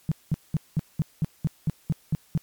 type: tone bursts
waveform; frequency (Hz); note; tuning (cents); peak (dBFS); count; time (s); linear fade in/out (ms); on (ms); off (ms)
sine; 156.5; D#3; +10; -19; 11; 0.09-2.376; 0; 26; 200
effects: white hiss -59 dBFS RMS until 2.42 s + MP3 96 kbps